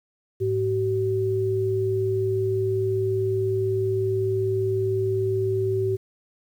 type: tone pair together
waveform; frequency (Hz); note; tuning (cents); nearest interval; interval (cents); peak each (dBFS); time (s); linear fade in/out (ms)
sine; 106.9 / 381.4; A2 / G4; -49 / -47; octave + minor seventh; 2202; -26 / -22; 0.4-5.97; 20
effects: 9-bit